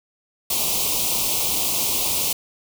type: band-stop noise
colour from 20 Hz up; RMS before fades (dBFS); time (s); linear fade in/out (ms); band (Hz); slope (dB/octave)
white; -22; 0.5-2.33; 5; 1100 to 2400; 48
effects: none